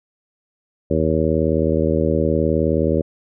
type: harmonic tone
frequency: 79.2 Hz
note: D#2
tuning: 31 cents sharp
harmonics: 1 / 2 / 3 / 4 / 5 / 6 / 7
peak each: -23 / -23 / -23 / -23 / -23 / -23 / -23 dBFS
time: 0.9-3.02 s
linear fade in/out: 10 ms
effects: none